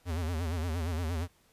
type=tone with vibrato; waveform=square; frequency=83.3 Hz; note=E2; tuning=19 cents sharp; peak=-31 dBFS; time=0.05-1.28 s; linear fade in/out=50 ms; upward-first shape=sine; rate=8.6 Hz; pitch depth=130 cents each way; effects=pink hiss -66 dBFS RMS until 1.52 s + resampled to 32000 Hz